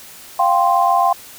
sine chord, F suspended second, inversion none, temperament just, 698.5 / 785.8 / 1047.7 Hz, F5 / G5 / C6, 0 / +4 / +2 cents, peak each -16 dBFS, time 0.39-1.13 s, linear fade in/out 5 ms, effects white hiss -39 dBFS RMS until 1.38 s

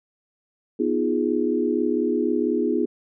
sine chord, F half-diminished seventh, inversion second, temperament equal, 246.9 / 311.1 / 349.2 / 415.3 Hz, Cb4 / Eb4 / F4 / Ab4, 0 / 0 / 0 / 0 cents, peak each -25 dBFS, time 0.79-2.86 s, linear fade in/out 10 ms, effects none

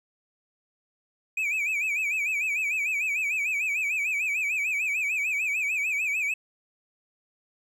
triangle tone with vibrato, 2424 Hz, D#7, 46 cents flat, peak -23 dBFS, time 1.37-6.34 s, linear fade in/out 5 ms, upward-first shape sine, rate 6.7 Hz, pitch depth 130 cents each way, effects none

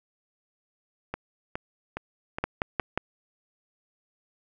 two click trains, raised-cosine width 0.5 ms, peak -16 / -10 dBFS, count 5 / 4, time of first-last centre 1.14-2.8 / 2.44-2.976 s, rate 2.41 / 5.6 Hz, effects none

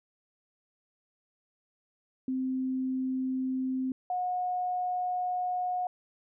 sine tone pair in turn, 260 / 725.7 Hz, C4 / F#5, -11 / -34 cents, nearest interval octave + tritone, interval 1777 cents, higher second, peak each -28 dBFS, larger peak neither, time 2.28-3.92 / 4.1-5.87 s, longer second, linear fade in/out 2 ms, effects none

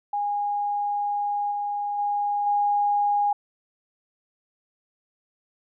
sine tone with level steps, 820 Hz, G#5, 22 cents flat, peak -23 / -25 / -22 / -19 dBFS, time 0.13-3.33 s, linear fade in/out 5 ms, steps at 1.51 / 1.98 / 2.46 s, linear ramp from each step 10 ms, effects none

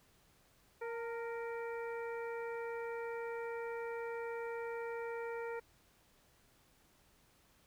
harmonic tone with a mistuned harmonic, 466.2 Hz, A#4, in tune, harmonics 1 / 2 / 3 / 4 / 5, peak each -40 / -47 / -50 / -52 / -54 dBFS, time 0.81-5.6 s, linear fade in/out 10 ms, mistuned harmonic 2, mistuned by -37 cents, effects pink hiss -69 dBFS RMS until 7.66 s

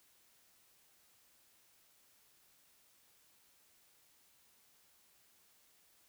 silence, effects white hiss -69 dBFS RMS until 6.08 s

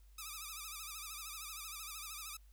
5% pulse tone with vibrato, 1234 Hz, D#6, 15 cents flat, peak -33 dBFS, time 0.18-2.37 s, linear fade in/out 5 ms, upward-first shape sine, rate 13 Hz, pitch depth 110 cents each way, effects added 50 Hz sine -58 dBFS peak until 2.52 s + white hiss -74 dBFS RMS until 2.52 s

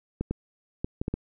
clicks, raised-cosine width 3 ms, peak -15 dBFS, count 6, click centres 0.21 / 0.31 / 0.845 / 1.015 / 1.081 / 1.14 s, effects none

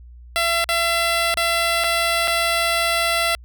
10% pulse tone with dropouts, 675 Hz, E5, 41 cents sharp, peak -9 dBFS, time 0.36-3.35 s, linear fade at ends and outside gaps 0 ms, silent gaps 0.642-0.69 / 1.341-1.372 / 1.838-1.842 / 2.275-2.28 s, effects added 60 Hz sine -39 dBFS peak until 3.44 s

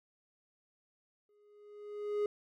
triangle tone with exponential growth, 415.3 Hz, G#4, in tune, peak -26 dBFS, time 1.29-2.26 s, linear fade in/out 2 ms, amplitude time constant 210 ms, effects none

